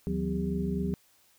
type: tone cluster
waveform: sine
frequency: 75 / 160.4 / 184.7 / 251.6 / 401.8 Hz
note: D2 / E3 / F#3 / B3 / G4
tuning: +37 / -47 / -3 / +32 / +43 cents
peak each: -36 / -36 / -30 / -37 / -36 dBFS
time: 0.07-0.94 s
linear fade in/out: 0 ms
effects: white hiss -64 dBFS RMS until 1.38 s